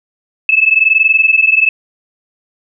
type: tone pair together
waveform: sine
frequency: 2600 / 2621 Hz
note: E7 / E7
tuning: -24 / -11 cents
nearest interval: unison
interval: 13 cents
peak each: -10 dBFS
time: 0.49-1.69 s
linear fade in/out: 2 ms
effects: none